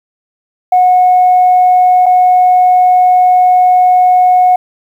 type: tone with dropouts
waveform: sine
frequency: 730 Hz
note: F#5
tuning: 24 cents flat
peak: -3 dBFS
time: 0.72-4.56 s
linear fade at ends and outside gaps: 5 ms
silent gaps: 2.059-2.063 s
effects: tanh soft clip ceiling 0 dBFS + 7-bit